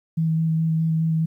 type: tone with vibrato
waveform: sine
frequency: 161.2 Hz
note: E3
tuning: 38 cents flat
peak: -18 dBFS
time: 0.17-1.26 s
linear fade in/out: 10 ms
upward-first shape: square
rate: 4.8 Hz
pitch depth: 10 cents each way
effects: 10-bit

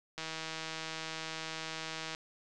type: click train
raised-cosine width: 0.2 ms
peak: -22 dBFS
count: 316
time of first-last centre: 0.18-2.149 s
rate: 160 Hz
effects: resampled to 24000 Hz

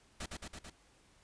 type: noise with echo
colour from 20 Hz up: pink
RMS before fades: -41 dBFS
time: 0.2-0.26 s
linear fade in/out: 5 ms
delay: 110 ms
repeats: 4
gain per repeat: -2 dB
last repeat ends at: 0.7 s
effects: pink hiss -66 dBFS RMS until 1.23 s + resampled to 22050 Hz

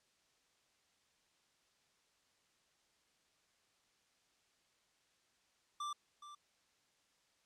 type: tone with echo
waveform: square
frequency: 1177 Hz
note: D6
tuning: 3 cents sharp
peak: -40 dBFS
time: 5.8-5.93 s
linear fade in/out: 5 ms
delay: 420 ms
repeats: 1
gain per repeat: -12 dB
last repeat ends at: 6.35 s
effects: white hiss -75 dBFS RMS until 7.45 s + low-pass 7000 Hz 12 dB/octave

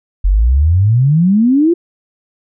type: exponential sweep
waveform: sine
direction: up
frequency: 43.65 to 355.1 Hz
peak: -7 dBFS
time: 0.24-1.74 s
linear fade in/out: 10 ms
effects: none

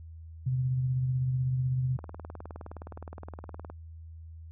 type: tone with tremolo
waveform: sine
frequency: 128.6 Hz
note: C3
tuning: 30 cents flat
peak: -24 dBFS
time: 0.46-1.97 s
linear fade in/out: 10 ms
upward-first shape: triangle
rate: 16 Hz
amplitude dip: 35%
type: click train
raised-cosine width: 1 ms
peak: -28 dBFS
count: 34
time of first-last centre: 1.99-3.7 s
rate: 19.3 Hz
effects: added 81 Hz sine -43 dBFS peak until 4.51 s

